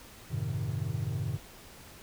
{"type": "chord", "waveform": "triangle", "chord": "F# diminished seventh", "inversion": "none", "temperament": "equal with one note detuned", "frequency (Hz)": [92.5, 107.74, 130.81, 155.56], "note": ["F#2", "A2", "C3", "Eb3"], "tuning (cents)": [0, -36, 0, 0], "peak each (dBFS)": [-36, -33, -33, -35], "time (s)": [0.3, 1.38], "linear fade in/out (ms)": 20, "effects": ["pink hiss -51 dBFS RMS until 2.02 s"]}